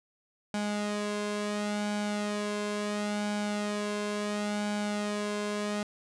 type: tone with flanger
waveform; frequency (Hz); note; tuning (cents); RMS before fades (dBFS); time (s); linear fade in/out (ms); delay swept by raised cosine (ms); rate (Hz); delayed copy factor
sawtooth; 207.7; G#3; 0; -32; 0.54-5.83; 2; 1.3 to 1.89; 0.72; +0.6
effects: resampled to 22050 Hz